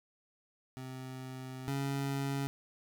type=tone pair in turn; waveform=25% pulse; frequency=130 / 138.29 Hz; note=C3 / C#3; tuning=-11 / -4 cents; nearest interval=minor second; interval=107 cents; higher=second; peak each=-38 / -29 dBFS; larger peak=second; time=0.77-1.68 / 1.68-2.47 s; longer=first; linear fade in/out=0 ms; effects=none